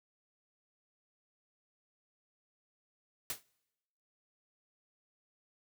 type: noise with exponential decay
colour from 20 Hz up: white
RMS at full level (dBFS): -33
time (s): 3.3-3.43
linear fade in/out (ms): 1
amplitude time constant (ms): 27
effects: noise-tail reverb RT60 1.0 s tail -26 dB re dry